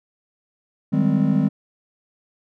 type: chord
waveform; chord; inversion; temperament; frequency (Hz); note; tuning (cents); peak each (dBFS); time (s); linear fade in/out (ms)
triangle; Ab major seventh; second; just; 155.74 / 194.67 / 207.7 / 259.6; Eb3 / G3 / Ab3 / C4; +2 / -12 / 0 / -13; -19; 0.92-1.49; 20
effects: tanh soft clip ceiling -5 dBFS